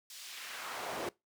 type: noise with high-pass filter sweep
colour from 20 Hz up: brown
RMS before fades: -42 dBFS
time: 0.1-1.09 s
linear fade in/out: 2 ms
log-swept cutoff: 5300 to 360 Hz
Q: 1
effects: noise-tail reverb RT60 0.2 s tail -22 dB re dry